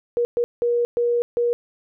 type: tone bursts at uneven times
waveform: sine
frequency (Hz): 477.1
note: A#4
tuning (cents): +40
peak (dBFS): -17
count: 5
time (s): 0.17-0.25 / 0.37-0.44 / 0.62-0.85 / 0.97-1.22 / 1.37-1.53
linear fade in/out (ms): 0
effects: none